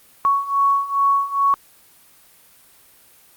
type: beating tone pair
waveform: sine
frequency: 1112 / 1114.4 Hz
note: C#6 / C#6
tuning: +5 / +9 cents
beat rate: 2.4 Hz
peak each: -20 / -17 dBFS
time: 0.25-1.54 s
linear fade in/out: 0 ms
effects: white hiss -51 dBFS RMS until 3.36 s + Opus 32 kbps